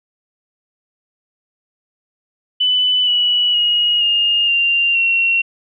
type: tone with pitch steps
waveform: sine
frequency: 2996 / 2941 / 2887 / 2834 / 2782 / 2732 Hz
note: F#7 / F#7 / F#7 / F7 / F7 / F7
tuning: +21 / -11 / -43 / +25 / -7 / -39 cents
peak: -12 dBFS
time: 2.6-5.42 s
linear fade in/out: 10 ms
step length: 470 ms
effects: none